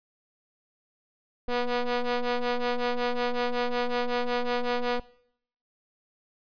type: ring-modulated tone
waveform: sawtooth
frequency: 243.3 Hz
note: B3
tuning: 26 cents flat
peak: -18 dBFS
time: 1.48-5 s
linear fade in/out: 5 ms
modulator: 246 Hz
effects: noise-tail reverb RT60 0.7 s tail -21 dB re dry + resampled to 11025 Hz